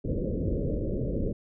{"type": "low-pass noise", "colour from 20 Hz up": "pink", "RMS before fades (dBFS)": -29, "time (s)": [0.04, 1.33], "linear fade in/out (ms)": 10, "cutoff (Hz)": 580, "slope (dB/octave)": 96, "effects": []}